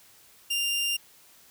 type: tone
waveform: sawtooth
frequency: 2794 Hz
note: F7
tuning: in tune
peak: -22 dBFS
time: 0.5-0.97 s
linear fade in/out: 10 ms
effects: white hiss -56 dBFS RMS until 1.5 s